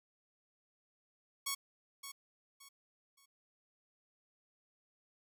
5% pulse tone with echo, 1108.7 Hz, C#6, in tune, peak -23 dBFS, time 1.46-1.55 s, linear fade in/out 10 ms, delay 570 ms, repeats 3, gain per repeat -10 dB, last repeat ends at 3.26 s, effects none

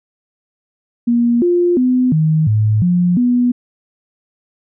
sine tone with pitch steps, 237.4 / 351.1 / 252.7 / 156.8 / 107.4 / 177.2 / 245.1 Hz, A#3 / F4 / B3 / D#3 / A2 / F3 / B3, +32 / +9 / +40 / +14 / -41 / +25 / -13 cents, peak -10 dBFS, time 1.07-3.52 s, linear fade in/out 10 ms, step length 350 ms, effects none

